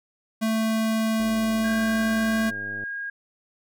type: tone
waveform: square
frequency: 221.6 Hz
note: A3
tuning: 13 cents sharp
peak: -22 dBFS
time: 0.41-2.51 s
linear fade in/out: 20 ms
type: click train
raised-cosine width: 2 ms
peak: -29 dBFS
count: 168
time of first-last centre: 1.2-2.837 s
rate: 102 Hz
type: tone with pitch glide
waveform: sine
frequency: 1602 to 1630 Hz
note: G6 to G#6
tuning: +37 to -33 cents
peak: -29 dBFS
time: 1.64-3.1 s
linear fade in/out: 5 ms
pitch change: +30 cents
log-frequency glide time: 2.19-2.71 s
effects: none